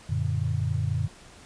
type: chord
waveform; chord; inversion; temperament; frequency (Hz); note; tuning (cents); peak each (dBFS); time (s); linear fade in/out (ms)
sine; Gb augmented; none; equal; 92.5 / 116.54 / 146.83; Gb2 / Bb2 / D3; 0 / 0 / 0; -28 / -28 / -29; 0.09-1.08; 10
effects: pink hiss -50 dBFS RMS until 1.45 s + resampled to 22050 Hz